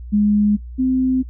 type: tone pair in turn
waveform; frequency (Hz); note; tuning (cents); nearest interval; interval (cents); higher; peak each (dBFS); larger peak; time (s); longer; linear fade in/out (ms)
sine; 207.7 / 258.5; G#3 / C4; 0 / -21; major third; 379; second; -12 / -14; first; 0.12-0.57 / 0.78-1.23; neither; 20
effects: noise-tail reverb RT60 0.1 s tail -20 dB re dry + added 60 Hz sine -30 dBFS peak until 1.29 s